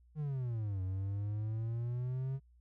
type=exponential two-way sweep; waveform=triangle; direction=down then up; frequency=156.6 to 92.5 to 136.4 Hz; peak=-32 dBFS; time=0.15-2.4 s; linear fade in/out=50 ms; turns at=0.82 s; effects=added 60 Hz sine -61 dBFS peak until 2.6 s